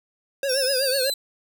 square tone with vibrato, 531 Hz, C5, 25 cents sharp, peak -23 dBFS, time 0.43-1.1 s, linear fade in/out 2 ms, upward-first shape triangle, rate 8 Hz, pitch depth 110 cents each way
sawtooth linear sweep, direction down, 5590 to 3970 Hz, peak -21 dBFS, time 0.49-1.14 s, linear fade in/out 5 ms
effects none

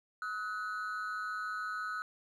triangle ring-modulated tone, 1380 Hz, F6, 21 cents flat, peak -30 dBFS, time 0.22-2.02 s, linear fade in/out 0 ms, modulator 103 Hz, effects tanh soft clip ceiling -26 dBFS

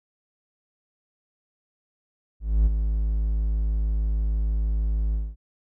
triangle tone with ADSR envelope, 53.2 Hz, G#1, 42 cents sharp, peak -12 dBFS, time 2.4-5.36 s, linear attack 260 ms, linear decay 25 ms, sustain -7 dB, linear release 220 ms, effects none

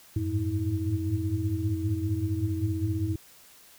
sine tone cluster, 91.2 / 101.3 / 106.5 / 110.5 / 320.9 Hz, F#2 / G#2 / G#2 / A2 / E4, -24 / -43 / +44 / +8 / -46 cents, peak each -30 / -34 / -31 / -39 / -31 dBFS, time 0.16-3.16 s, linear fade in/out 5 ms, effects white hiss -54 dBFS RMS until 3.78 s

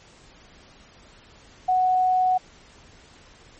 sine tone, 740 Hz, F#5, in tune, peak -17 dBFS, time 1.68-2.38 s, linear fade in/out 10 ms, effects pink hiss -51 dBFS RMS until 3.59 s + MP3 32 kbps

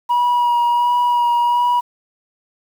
sine tone with vibrato, 963 Hz, B5, 44 cents flat, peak -10 dBFS, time 0.09-1.81 s, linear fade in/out 20 ms, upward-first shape sine, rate 1.4 Hz, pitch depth 16 cents each way, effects tanh soft clip ceiling -12 dBFS + 7-bit

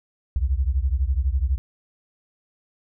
sine beating tone pair, 61.74 / 73.74 Hz, B1 / D2, 0 / +8 cents, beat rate 12 Hz, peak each -21 / -23 dBFS, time 0.36-1.58 s, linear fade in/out 0 ms, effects none

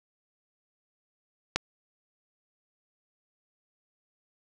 click, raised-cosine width 0.2 ms, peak -7 dBFS, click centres 1.56 s, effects none

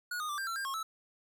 square tone with pitch steps, 1452 / 1233 / 1174 / 1583 / 1348 / 1598 / 1085 / 1309 Hz, F#6 / D#6 / D6 / G6 / E6 / G6 / C#6 / E6, -33 / -16 / -1 / +17 / +38 / +33 / -37 / -13 cents, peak -35 dBFS, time 0.11-0.83 s, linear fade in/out 5 ms, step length 90 ms, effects none

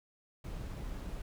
brown noise, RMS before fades -41 dBFS, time 0.44-1.22 s, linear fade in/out 5 ms, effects none

